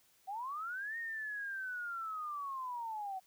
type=linear two-way sweep; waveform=sine; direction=up then down; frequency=740 to 1864.7 to 740 Hz; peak=-38 dBFS; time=0.27-3.2 s; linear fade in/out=20 ms; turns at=0.98 s; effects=white hiss -69 dBFS RMS until 3.26 s